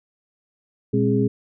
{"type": "tone cluster", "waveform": "sine", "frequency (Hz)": [120.5, 203.8, 267.5, 413.4], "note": ["B2", "G#3", "C4", "G#4"], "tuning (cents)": [-42, -32, 38, -8], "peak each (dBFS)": -22, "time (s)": [0.93, 1.28], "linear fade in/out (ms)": 10, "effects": []}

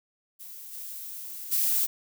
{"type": "noise with level steps", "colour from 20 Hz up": "violet", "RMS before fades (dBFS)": [-43, -39, -25], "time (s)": [0.39, 1.87], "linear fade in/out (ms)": 20, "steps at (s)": [0.72, 1.51], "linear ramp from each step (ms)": 20, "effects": []}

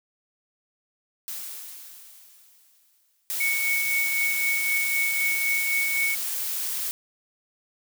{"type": "noise with exponential decay", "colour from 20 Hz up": "blue", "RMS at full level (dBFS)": -33, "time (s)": [1.28, 3.45], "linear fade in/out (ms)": 0, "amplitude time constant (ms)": 470}
{"type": "noise", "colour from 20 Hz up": "blue", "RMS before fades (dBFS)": -29, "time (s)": [3.3, 6.91], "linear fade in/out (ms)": 0}
{"type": "tone with tremolo", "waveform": "sine", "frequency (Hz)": 2221, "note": "C#7", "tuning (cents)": 3, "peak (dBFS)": -21, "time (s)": [3.4, 6.15], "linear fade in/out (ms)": 5, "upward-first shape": "triangle", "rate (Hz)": 3.9, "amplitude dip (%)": 45}
{"effects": []}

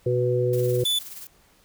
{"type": "harmonic tone", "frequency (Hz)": 123.47, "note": "B2", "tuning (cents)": 0, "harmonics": [1, 3, 4], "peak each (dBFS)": [-24, -24, -24], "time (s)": [0.06, 0.84], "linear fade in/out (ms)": 5}
{"type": "noise with tremolo", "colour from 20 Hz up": "blue", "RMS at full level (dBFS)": -37, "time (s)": [0.53, 1.27], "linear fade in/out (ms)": 2, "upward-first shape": "triangle", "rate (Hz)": 19, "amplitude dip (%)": 60}
{"type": "tone", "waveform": "45% pulse", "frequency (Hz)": 3482, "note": "A7", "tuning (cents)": -19, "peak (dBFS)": -21, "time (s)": [0.85, 0.99], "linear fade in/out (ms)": 5}
{"effects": ["pink hiss -59 dBFS RMS until 1.64 s"]}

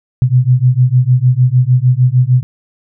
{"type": "beating tone pair", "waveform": "sine", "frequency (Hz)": [123, 129.6], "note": ["B2", "C3"], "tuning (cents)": [-7, -16], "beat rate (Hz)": 6.6, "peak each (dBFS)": -10, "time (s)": [0.22, 2.43], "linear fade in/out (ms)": 0, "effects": []}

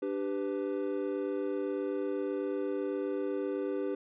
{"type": "chord", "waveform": "triangle", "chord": "G major", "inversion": "second", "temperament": "equal with one note detuned", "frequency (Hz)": [293.7, 392, 499.9], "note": ["D4", "G4", "B4"], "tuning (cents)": [0, 0, 21], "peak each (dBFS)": [-34, -32, -35], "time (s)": [0.02, 3.95], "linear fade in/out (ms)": 5, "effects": ["resampled to 8000 Hz"]}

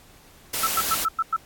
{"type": "noise", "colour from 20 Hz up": "white", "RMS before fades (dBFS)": -26, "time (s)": [0.53, 1.05], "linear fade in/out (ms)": 10}
{"type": "tone bursts", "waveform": "sine", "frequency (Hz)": 1318.5, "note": "E6", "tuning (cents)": 0, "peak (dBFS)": -19, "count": 6, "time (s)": [0.63, 1.364], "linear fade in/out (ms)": 5, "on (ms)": 39, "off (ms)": 100}
{"effects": ["pink hiss -52 dBFS RMS until 1.45 s", "AAC 64 kbps"]}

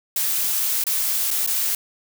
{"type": "noise with dropouts", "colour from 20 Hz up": "blue", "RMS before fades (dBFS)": -22, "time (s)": [0.16, 1.75], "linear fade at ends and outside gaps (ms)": 2, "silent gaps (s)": [[0.839, 0.867], [1.306, 1.311], [1.464, 1.474]], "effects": []}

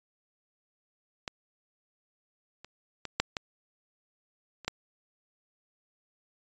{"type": "clicks", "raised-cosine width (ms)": 0.2, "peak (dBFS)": [-17, -28, -19, -6, -14, -28, -12], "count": 7, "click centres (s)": [1.278, 2.646, 3.053, 3.2, 3.368, 4.647, 4.68], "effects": ["resampled to 16000 Hz"]}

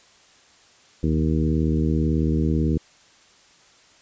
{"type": "harmonic tone with a mistuned harmonic", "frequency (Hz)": 78.2, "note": "D#2", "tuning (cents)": 9, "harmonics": [1, 2, 3, 4, 5, 6], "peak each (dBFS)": [-23, -23, -25, -26, -31, -34], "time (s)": [1.03, 2.78], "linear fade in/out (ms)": 5, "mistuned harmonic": 1, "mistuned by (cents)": -77, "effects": ["white hiss -54 dBFS RMS until 4.01 s", "resampled to 16000 Hz"]}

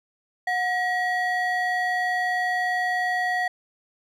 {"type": "ring-modulated tone", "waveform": "triangle", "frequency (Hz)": 1318.5, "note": "E6", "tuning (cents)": 0, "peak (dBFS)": -17, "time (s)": [0.47, 3.48], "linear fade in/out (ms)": 5, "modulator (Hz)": 590, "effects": []}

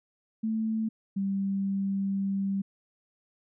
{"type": "tone pair in turn", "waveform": "sine", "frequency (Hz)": [220.7, 195.95], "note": ["A3", "G3"], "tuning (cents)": [5, 0], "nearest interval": "major second", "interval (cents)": 205, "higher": "first", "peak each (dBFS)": -26, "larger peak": "neither", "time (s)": [[0.43, 0.89], [1.16, 2.62]], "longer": "second", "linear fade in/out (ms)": 10, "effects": []}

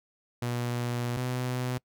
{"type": "tone pair in turn", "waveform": "sawtooth", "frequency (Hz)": [121, 125.73], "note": ["B2", "B2"], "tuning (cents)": [-35, 31], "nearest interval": "minor second", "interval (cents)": 66, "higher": "second", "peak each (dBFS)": -25, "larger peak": "neither", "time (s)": [[0.42, 1.17], [1.17, 1.78]], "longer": "first", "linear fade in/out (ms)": 5, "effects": ["noise-tail reverb RT60 0.1 s tail -24 dB re dry"]}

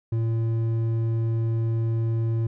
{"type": "tone with hard clipping", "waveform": "sine", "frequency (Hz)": 113.7, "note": "A#2", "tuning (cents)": -43, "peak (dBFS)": -23, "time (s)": [0.12, 2.47], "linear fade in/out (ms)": 5, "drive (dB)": 6, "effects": []}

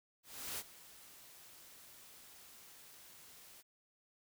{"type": "noise with ADSR envelope", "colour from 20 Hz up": "white", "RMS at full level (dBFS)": -41, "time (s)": [0.23, 3.63], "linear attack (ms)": 350, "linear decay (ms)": 48, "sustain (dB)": -17, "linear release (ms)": 32, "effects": []}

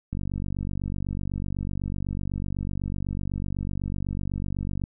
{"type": "click train", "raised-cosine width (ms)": 5, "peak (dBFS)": -18, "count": 227, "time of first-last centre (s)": [0.13, 4.838], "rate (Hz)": 48, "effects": []}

